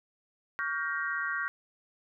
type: chord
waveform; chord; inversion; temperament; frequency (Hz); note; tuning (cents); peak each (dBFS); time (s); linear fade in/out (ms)
sine; G half-diminished seventh; second; just; 1128.9 / 1411.2 / 1568 / 1881.6; Db6 / F6 / G6 / Bb6; +31 / +18 / 0 / +16; -37 / -35 / -34 / -36; 0.59-1.48; 0
effects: none